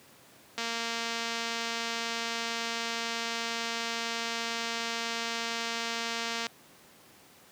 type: click train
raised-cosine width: 0.2 ms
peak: -16 dBFS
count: 1361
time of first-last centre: 0.58-6.467 s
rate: 231 Hz
effects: pink hiss -56 dBFS RMS until 7.51 s + high-pass 150 Hz 12 dB/octave